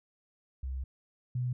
sine tone pair in turn, 65.41 / 124.55 Hz, C2 / B2, 0 / +15 cents, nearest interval major seventh, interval 1115 cents, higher second, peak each -33 / -29 dBFS, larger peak second, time 0.63-0.84 / 1.35-1.53 s, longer first, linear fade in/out 5 ms, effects none

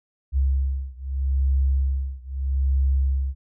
sine beating tone pair, 67 / 67.79 Hz, C2 / C#2, +42 / -38 cents, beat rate 0.79 Hz, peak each -22 / -23 dBFS, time 0.32-3.35 s, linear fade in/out 50 ms, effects none

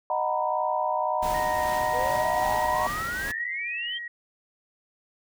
sine chord, B major seventh, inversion first, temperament just, 617.4 / 740.8 / 926 / 987.8 Hz, D#5 / F#5 / A#5 / B5, -14 / +2 / -12 / 0 cents, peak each -29 dBFS, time 0.1-2.87 s, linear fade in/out 2 ms
pink noise with tremolo, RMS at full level -35 dBFS, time 1.22-3.32 s, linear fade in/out 10 ms, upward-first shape triangle, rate 2.5 Hz, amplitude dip 30%
sine tone with pitch glide, 1864.7 to 1899.5 Hz, A#6 to A#6, 0 to +32 cents, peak -33 dBFS, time 1.34-4.08 s, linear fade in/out 5 ms, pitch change +32 cents, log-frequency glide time 1.73-2.38 s
sine exponential sweep, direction up, 478.1 to 3223 Hz, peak -30 dBFS, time 1.93-3.99 s, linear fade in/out 20 ms
effects none

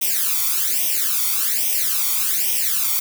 blue noise with flanger, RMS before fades -20 dBFS, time 0.01-3 s, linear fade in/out 10 ms, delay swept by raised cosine 0.34 to 0.89 ms, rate 1.2 Hz, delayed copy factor +0.95, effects none

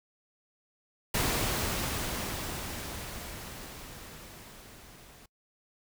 pink noise with level ramp, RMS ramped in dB -28 to -54 dBFS, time 1.14-5.26 s, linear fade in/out 5 ms, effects noise-tail reverb RT60 0.1 s tail -24 dB re dry

